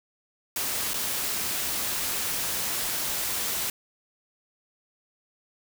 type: noise with dropouts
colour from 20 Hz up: white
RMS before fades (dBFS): -29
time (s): 0.56-3.7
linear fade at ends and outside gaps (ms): 2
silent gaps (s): 0.935-0.941
effects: none